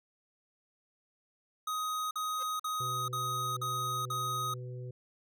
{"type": "tone bursts", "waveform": "square", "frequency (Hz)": 1254, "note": "D#6", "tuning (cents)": 13, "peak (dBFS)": -33, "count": 6, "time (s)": [1.67, 4.54], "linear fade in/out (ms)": 5, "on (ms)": 440, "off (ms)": 46}
{"type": "tone with exponential growth", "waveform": "sawtooth", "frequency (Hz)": 523.3, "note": "C5", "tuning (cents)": 0, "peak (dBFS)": -39, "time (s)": [2.34, 2.43], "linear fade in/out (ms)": 5, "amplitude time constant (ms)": 18}
{"type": "harmonic tone", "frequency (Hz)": 124.9, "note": "B2", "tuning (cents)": 20, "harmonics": [1, 3, 4], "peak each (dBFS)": [-39, -49, -51], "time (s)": [2.8, 4.91], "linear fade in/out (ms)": 5}
{"effects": []}